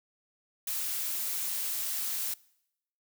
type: noise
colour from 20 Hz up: blue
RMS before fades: -33 dBFS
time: 0.67-2.34 s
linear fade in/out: 5 ms
effects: noise-tail reverb RT60 0.8 s tail -23 dB re dry

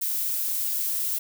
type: noise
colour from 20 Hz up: violet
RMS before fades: -27 dBFS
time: 0.01-1.19 s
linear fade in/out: 10 ms
effects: none

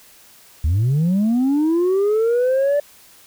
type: linear sweep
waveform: sine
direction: up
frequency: 70 to 587.3 Hz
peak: -12 dBFS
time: 0.64-2.8 s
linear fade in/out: 5 ms
effects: tanh soft clip ceiling -13 dBFS + white hiss -48 dBFS RMS until 3.26 s

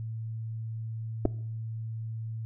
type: clicks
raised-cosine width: 2 ms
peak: -12 dBFS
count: 2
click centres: 1.253 / 1.256 s
effects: noise-tail reverb RT60 0.7 s tail -21 dB re dry + added 112 Hz sine -33 dBFS peak until 2.45 s

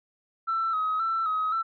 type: tone with vibrato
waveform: sine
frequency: 1301 Hz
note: E6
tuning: 23 cents flat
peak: -23 dBFS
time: 0.47-1.63 s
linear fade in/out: 20 ms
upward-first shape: square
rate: 1.9 Hz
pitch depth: 45 cents each way
effects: tanh soft clip ceiling -20 dBFS

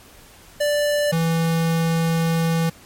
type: tone pair in turn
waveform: square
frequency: 587.3 / 164.81 Hz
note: D5 / E3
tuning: 0 / 0 cents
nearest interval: octave + minor seventh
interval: 2200 cents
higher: first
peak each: -18 dBFS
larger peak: neither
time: 0.6-1.12 / 1.12-2.7 s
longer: second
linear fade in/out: 10 ms
effects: pink hiss -47 dBFS RMS until 2.85 s + MP3 64 kbps

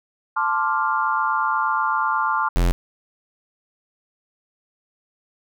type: chord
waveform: sine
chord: D minor seventh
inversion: second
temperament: equal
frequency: 880 / 1046.5 / 1174.7 / 1396.9 Hz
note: A5 / C6 / D6 / F6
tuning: 0 / 0 / 0 / 0 cents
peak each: -24 dBFS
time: 0.36-2.49 s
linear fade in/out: 10 ms
type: tone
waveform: square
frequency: 43.65 Hz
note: F1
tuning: in tune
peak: -16 dBFS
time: 2.56-2.72 s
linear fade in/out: 0 ms
effects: none

